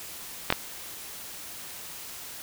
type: clicks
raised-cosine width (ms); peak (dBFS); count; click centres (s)
0.3; -5; 2; 0.503 / 0.525
effects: white hiss -41 dBFS RMS until 2.42 s